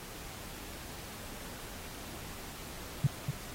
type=tone with echo; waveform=sine; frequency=138.59 Hz; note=C#3; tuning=in tune; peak=-21 dBFS; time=3.04-3.07 s; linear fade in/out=5 ms; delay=240 ms; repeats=1; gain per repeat=-7 dB; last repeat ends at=3.31 s; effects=pink hiss -46 dBFS RMS until 3.54 s + AAC 48 kbps